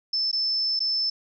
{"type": "tone with dropouts", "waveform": "sine", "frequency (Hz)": 5274, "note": "E8", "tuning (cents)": 0, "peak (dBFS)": -22, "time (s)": [0.13, 1.1], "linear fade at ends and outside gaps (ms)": 5, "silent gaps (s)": [[0.315, 0.328], [0.793, 0.803]], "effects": []}